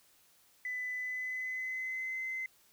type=tone with pitch glide; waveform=sine; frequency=2000 to 2057 Hz; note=B6 to C7; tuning=+21 to -30 cents; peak=-34 dBFS; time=0.65-2.46 s; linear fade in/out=2 ms; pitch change=+49 cents; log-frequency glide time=0.95-2.22 s; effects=tanh soft clip ceiling -30 dBFS + white hiss -66 dBFS RMS until 2.72 s